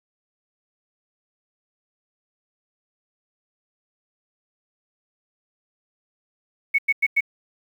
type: tone bursts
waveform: sine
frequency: 2215 Hz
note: C#7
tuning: 2 cents flat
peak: -15 dBFS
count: 4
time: 6.74-7.208 s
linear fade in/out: 10 ms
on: 45 ms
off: 96 ms
effects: 8-bit